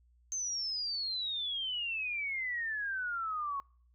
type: exponential sweep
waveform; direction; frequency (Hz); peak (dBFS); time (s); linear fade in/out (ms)
sine; down; 6340 to 1096; -33; 0.32-3.6; 0
effects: noise-tail reverb RT60 0.5 s tail -26 dB re dry + added 60 Hz sine -63 dBFS peak until 3.94 s